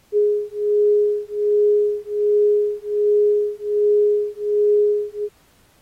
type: beating tone pair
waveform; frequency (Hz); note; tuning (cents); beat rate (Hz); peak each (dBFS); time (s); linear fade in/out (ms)
sine; 415.3 / 416.6; G#4 / G#4; 0 / +5; 1.3; -18; 0.12-5.29; 50
effects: pink hiss -57 dBFS RMS until 5.81 s + AAC 48 kbps